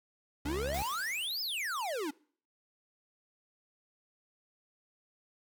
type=exponential two-way sweep; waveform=square; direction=up then down; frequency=270 to 5274 to 270 Hz; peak=-34 dBFS; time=0.45-2.11 s; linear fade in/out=10 ms; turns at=1.41 s
type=tone; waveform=sawtooth; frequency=69.3 Hz; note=C#2; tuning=in tune; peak=-33 dBFS; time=0.45-0.83 s; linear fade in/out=5 ms
type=noise with exponential decay; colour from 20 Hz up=white; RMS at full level=-41 dBFS; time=0.74-1.94 s; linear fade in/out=2 ms; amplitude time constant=260 ms
effects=noise-tail reverb RT60 0.5 s tail -24 dB re dry